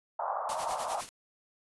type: band-pass noise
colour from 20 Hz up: pink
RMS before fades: -34 dBFS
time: 0.19-1.01 s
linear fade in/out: 5 ms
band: 610 to 1200 Hz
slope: 48 dB/octave
type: noise with tremolo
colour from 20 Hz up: white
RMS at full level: -38 dBFS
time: 0.49-1.09 s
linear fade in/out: 0 ms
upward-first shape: sine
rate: 9.9 Hz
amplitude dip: 75%
effects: resampled to 24000 Hz